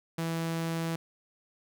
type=tone; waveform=sawtooth; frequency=164.81 Hz; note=E3; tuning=in tune; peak=-26 dBFS; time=0.18-0.96 s; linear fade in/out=5 ms; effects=none